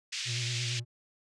pink band-pass noise, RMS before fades -36 dBFS, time 0.12-0.8 s, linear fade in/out 10 ms, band 2300 to 6500 Hz, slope 24 dB/octave
triangle tone with vibrato, 120 Hz, B2, 49 cents flat, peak -31 dBFS, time 0.25-0.85 s, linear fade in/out 50 ms, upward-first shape sine, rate 8.7 Hz, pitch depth 46 cents each way
effects resampled to 22050 Hz

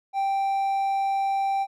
triangle tone, 784 Hz, G5, in tune, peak -20 dBFS, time 0.13-1.67 s, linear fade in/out 50 ms, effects none

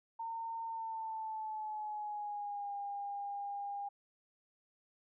sine tone with pitch glide, 911 to 806.9 Hz, A#5 to G5, -40 to +50 cents, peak -38 dBFS, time 0.19-3.89 s, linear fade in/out 10 ms, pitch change -210 cents, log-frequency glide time 0.64-2.73 s, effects none

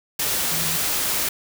sine tone in noise, 161.8 Hz, E3, 32 cents flat, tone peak -33 dBFS, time 0.51-0.77 s, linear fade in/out 5 ms, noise white, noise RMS -23 dBFS, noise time 0.19-1.29 s, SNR -13 dB, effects none

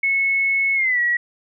sine tone with pitch glide, 2195 to 1921.9 Hz, C#7 to B6, -18 to -48 cents, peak -16 dBFS, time 0.03-1.17 s, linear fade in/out 5 ms, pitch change -230 cents, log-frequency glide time 0.75-1 s, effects none

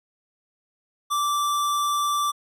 square tone, 1169 Hz, D6, 8 cents flat, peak -22 dBFS, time 1.1-2.32 s, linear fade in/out 20 ms, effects resampled to 32000 Hz

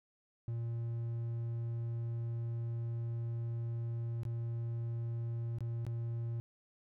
triangle tone with dropouts, 116.54 Hz, A#2, in tune, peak -33 dBFS, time 0.48-6.4 s, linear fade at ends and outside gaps 0 ms, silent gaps 4.233-4.252 / 5.585-5.606 / 5.851-5.866 s, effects none

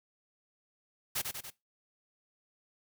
white noise with echo, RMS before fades -33 dBFS, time 1.15-1.22 s, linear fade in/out 10 ms, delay 95 ms, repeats 3, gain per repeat -4 dB, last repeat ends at 1.505 s, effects noise-tail reverb RT60 0.2 s tail -19 dB re dry

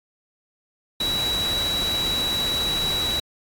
sine tone in noise, 3907 Hz, B7, 19 cents flat, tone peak -22 dBFS, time 1-3.2 s, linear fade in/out 5 ms, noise pink, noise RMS -30 dBFS, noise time 1-3.2 s, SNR +5 dB, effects AAC 64 kbps

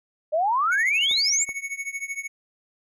sine exponential sweep, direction up, 589 to 7770 Hz, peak -19 dBFS, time 0.32-1.45 s, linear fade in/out 20 ms
square tone with tremolo, 2217 Hz, C#7, in tune, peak -26 dBFS, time 0.71-2.28 s, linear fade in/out 20 ms, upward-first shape triangle, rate 13 Hz, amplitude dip 95%
clicks, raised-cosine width 1 ms, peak -27 dBFS, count 2, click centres 1.113 / 1.491 s
effects low-pass 12000 Hz 12 dB/octave

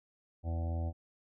harmonic tone with a mistuned harmonic, 83.3 Hz, E2, 19 cents sharp, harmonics 1 / 2 / 3 / 4 / 6 / 7 / 8 / 9 / 10, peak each -32 / -48 / -46 / -49 / -53 / -48 / -54 / -49 / -61 dBFS, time 0.43-0.93 s, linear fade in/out 50 ms, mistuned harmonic 10, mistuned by +44 cents, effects none

